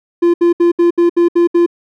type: tone bursts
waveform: triangle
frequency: 344.5 Hz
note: F4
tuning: 24 cents flat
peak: -5 dBFS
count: 8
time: 0.22-1.663 s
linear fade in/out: 10 ms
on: 120 ms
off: 69 ms
effects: none